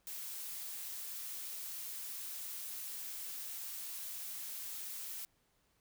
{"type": "noise", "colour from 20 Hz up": "blue", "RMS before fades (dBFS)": -44, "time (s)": [0.07, 5.25], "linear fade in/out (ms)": 0, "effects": ["pink hiss -75 dBFS RMS until 5.8 s"]}